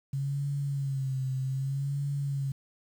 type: tone with vibrato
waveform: sine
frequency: 136.4 Hz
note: C#3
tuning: 28 cents flat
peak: -28 dBFS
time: 0.13-2.52 s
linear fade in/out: 5 ms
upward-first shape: sine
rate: 0.64 Hz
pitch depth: 68 cents each way
effects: 9-bit